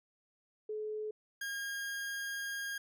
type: tone pair in turn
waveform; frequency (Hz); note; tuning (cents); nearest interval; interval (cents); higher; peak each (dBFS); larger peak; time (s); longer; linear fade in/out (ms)
sine / 40% pulse; 428.3 / 1623.1; A4 / G#6; -47 / -40; octave + major seventh; 2307; second; -36 / -36; neither; 0.69-1.11 / 1.41-2.78; second; 5
effects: none